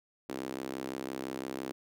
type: tone with high-pass filter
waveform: sawtooth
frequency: 65.9 Hz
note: C2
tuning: 13 cents sharp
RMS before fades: -39 dBFS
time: 0.29-1.72 s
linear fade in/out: 0 ms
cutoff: 310 Hz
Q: 2.2
effects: none